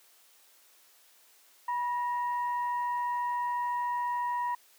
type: tone with frequency modulation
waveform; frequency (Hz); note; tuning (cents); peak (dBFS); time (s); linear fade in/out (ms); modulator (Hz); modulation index
sine; 974; B5; -24; -28; 1.68-4.55; 5; 894; 0.44
effects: white hiss -61 dBFS RMS until 4.78 s + high-pass 400 Hz 12 dB/octave